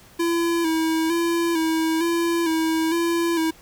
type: tone with vibrato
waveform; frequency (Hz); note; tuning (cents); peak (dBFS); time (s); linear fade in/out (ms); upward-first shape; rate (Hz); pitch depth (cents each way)
square; 330; E4; +2; -20; 0.19-3.51; 10; square; 1.1; 43
effects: pink hiss -50 dBFS RMS until 3.61 s